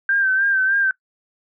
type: tone with vibrato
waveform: sine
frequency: 1568 Hz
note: G6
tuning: in tune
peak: -15 dBFS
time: 0.09-0.91 s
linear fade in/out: 2 ms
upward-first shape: sine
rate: 3.3 Hz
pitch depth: 50 cents each way
effects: noise-tail reverb RT60 0.1 s tail -21 dB re dry